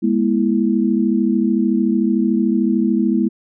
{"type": "chord", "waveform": "sine", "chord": "E major", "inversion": "first", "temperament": "equal with one note detuned", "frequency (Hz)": [207.7, 241.2, 329.6], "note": ["G#3", "B3", "E4"], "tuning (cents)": [0, -41, 0], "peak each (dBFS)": [-17, -18, -19], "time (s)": [0.02, 3.29], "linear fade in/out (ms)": 20, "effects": []}